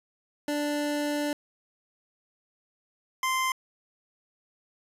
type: tone pair in turn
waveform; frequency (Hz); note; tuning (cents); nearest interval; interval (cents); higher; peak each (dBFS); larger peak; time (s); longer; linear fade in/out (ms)
25% pulse; 293.7 / 1041.8; D4 / C6; 0 / -8; octave + minor seventh; 2192; second; -23 / -21; second; 0.48-1.33 / 3.23-3.52; first; 2
effects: resampled to 32000 Hz